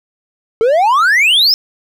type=exponential sweep; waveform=triangle; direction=up; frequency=430.7 to 5400 Hz; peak=-6 dBFS; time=0.61-1.54 s; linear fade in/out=0 ms; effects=none